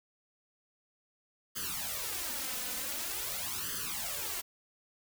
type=noise with flanger; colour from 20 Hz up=white; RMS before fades=-37 dBFS; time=1.55-4.42 s; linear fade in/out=20 ms; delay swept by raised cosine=0.63 to 4.03 ms; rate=0.46 Hz; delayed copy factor=+1; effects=none